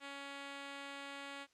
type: tone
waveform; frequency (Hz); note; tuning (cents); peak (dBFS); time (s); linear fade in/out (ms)
5% pulse; 279.4; C#4; +14; -34; 0-1.47; 50
effects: white hiss -73 dBFS RMS until 1.53 s + low-pass 6000 Hz 12 dB/octave